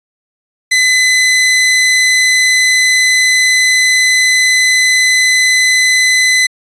sawtooth tone, 2018 Hz, B6, 37 cents sharp, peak -4 dBFS, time 0.71-6.47 s, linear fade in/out 10 ms, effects resampled to 22050 Hz

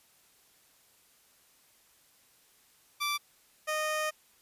15% pulse tone pair in turn, 1169 / 616.4 Hz, D6 / D#5, -8 / -16 cents, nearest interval major seventh, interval 1108 cents, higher first, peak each -23 dBFS, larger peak neither, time 3-3.18 / 3.67-4.11 s, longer second, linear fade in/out 20 ms, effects white hiss -64 dBFS RMS until 4.41 s + resampled to 32000 Hz

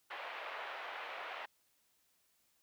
pink band-pass noise, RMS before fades -45 dBFS, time 0.1-1.46 s, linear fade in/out 10 ms, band 590 to 2900 Hz, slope 24 dB/octave, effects white hiss -75 dBFS RMS until 2.62 s

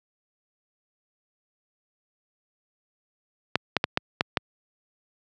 clicks, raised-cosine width 0.3 ms, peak -4 dBFS, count 6, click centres 3.556 / 3.767 / 3.841 / 3.974 / 4.209 / 4.372 s, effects high-pass 100 Hz 12 dB/octave

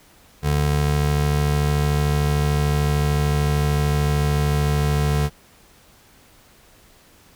square tone pair together, 73.42 / 146.83 Hz, D2 / D3, 0 / 0 cents, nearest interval octave, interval 1200 cents, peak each -22 / -20 dBFS, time 0.42-5.3 s, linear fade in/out 50 ms, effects pink hiss -52 dBFS RMS until 7.35 s

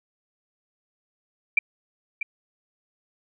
sine tone with echo, 2352 Hz, D7, 2 cents sharp, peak -14 dBFS, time 1.57-1.59 s, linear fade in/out 5 ms, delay 640 ms, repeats 1, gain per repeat -10 dB, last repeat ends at 2.23 s, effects none

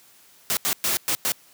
white noise bursts at uneven times, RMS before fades -23 dBFS, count 5, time 0.5-0.57 / 0.65-0.73 / 0.84-0.97 / 1.08-1.15 / 1.25-1.32 s, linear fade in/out 0 ms, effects white hiss -54 dBFS RMS until 1.53 s + high-pass 100 Hz 12 dB/octave

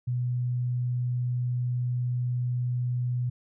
sine tone, 123.47 Hz, B2, in tune, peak -25 dBFS, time 0.07-3.3 s, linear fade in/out 10 ms, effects none

